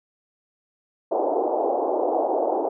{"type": "band-pass noise", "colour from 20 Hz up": "white", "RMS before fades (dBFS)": -23, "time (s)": [1.11, 2.69], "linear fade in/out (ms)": 10, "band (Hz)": [310, 820], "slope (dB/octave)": 48, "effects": []}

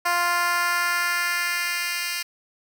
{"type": "tone with high-pass filter sweep", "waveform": "10% pulse", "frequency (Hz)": 349.2, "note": "F4", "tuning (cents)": 0, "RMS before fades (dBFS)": -24, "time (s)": [0.05, 2.23], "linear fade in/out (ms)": 10, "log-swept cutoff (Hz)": [820, 2900], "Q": 1.4, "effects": []}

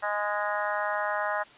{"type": "harmonic tone with a mistuned harmonic", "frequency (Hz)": 207.5, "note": "G#3", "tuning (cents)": -1, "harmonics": [3, 4, 5, 6, 7, 8, 9], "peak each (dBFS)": [-32, -33, -34, -35, -35, -36, -37], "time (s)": [0.02, 1.44], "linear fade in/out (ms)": 20, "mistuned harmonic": 5, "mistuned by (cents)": -16, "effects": ["white hiss -52 dBFS RMS until 1.57 s", "resampled to 8000 Hz"]}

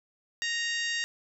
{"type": "harmonic tone", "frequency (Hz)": 932.3, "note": "A#5", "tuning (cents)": 0, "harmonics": [2, 3, 4, 5, 6, 7, 8], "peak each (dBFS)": [-31, -35, -37, -39, -41, -42, -43], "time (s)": [0.42, 1.04], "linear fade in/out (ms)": 0, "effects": []}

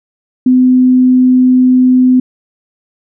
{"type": "tone", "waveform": "sine", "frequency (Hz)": 254.1, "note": "B3", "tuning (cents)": 49, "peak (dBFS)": -4, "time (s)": [0.46, 2.2], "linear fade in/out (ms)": 5, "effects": []}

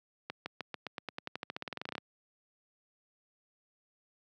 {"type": "accelerating click train", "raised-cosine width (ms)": 0.3, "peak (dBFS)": -21, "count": 23, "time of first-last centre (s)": [0.3, 1.981], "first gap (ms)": 160, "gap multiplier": 0.92, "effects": ["high-pass 150 Hz 12 dB/octave"]}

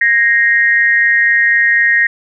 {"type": "tone with amplitude modulation", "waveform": "sine", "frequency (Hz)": 1872, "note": "A#6", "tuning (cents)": 7, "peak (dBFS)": -4, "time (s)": [0.01, 2.07], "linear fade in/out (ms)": 5, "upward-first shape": "sine", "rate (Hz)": 224, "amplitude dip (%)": 85, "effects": []}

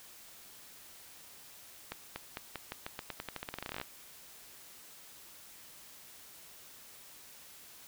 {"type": "accelerating click train", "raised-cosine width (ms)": 0.3, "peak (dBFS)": -22, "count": 24, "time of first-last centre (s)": [1.92, 3.814], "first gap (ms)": 240, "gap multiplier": 0.88, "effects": ["white hiss -54 dBFS RMS until 7.87 s"]}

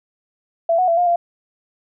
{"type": "tone with pitch steps", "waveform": "sine", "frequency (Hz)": [669, 735, 673, 709, 690], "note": ["E5", "F#5", "E5", "F5", "F5"], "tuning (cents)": [25, -12, 36, 26, -21], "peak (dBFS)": -13, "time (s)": [0.69, 1.16], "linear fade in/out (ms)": 5, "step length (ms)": 94, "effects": []}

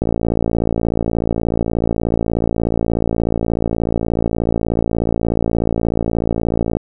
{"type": "click train", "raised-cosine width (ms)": 2, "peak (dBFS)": -4, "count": 383, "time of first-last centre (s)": [0.02, 6.769], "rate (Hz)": 56.6, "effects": []}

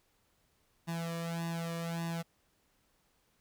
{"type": "tone with flanger", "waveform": "sawtooth", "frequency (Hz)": 167.3, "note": "E3", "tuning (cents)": 26, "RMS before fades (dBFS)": -37, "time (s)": [0.87, 2.23], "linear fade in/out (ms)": 20, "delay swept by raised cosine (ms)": [1.1, 1.73], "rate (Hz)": 1.7, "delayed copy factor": 0.95, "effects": ["pink hiss -73 dBFS RMS until 3.4 s"]}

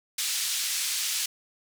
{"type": "band-pass noise", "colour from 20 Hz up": "white", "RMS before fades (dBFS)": -29, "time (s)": [0.18, 1.26], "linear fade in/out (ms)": 5, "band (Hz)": [2600, 8400], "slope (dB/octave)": 12, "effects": []}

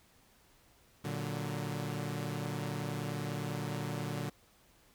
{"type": "chord", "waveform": "sawtooth", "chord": "Bb augmented", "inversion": "none", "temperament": "equal with one note detuned", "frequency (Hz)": [116.54, 146.83, 186.28], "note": ["Bb2", "D3", "F#3"], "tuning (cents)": [0, 0, 12], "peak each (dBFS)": [-36, -34, -38], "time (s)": [1.04, 4.3], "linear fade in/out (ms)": 10, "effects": ["pink hiss -65 dBFS RMS until 4.94 s"]}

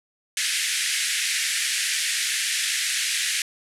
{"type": "band-pass noise", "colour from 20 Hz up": "pink", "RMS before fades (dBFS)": -25, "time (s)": [0.37, 3.42], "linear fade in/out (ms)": 2, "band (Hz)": [1700, 11000], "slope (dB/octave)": 48, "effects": []}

